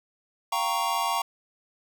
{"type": "chord", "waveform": "square", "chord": "G half-diminished seventh", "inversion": "third", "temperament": "equal", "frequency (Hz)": [698.5, 784, 932.3, 1108.7], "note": ["F5", "G5", "Bb5", "Db6"], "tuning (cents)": [0, 0, 0, 0], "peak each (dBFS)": [-33, -33, -29, -30], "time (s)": [0.52, 1.22], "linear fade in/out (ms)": 5, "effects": []}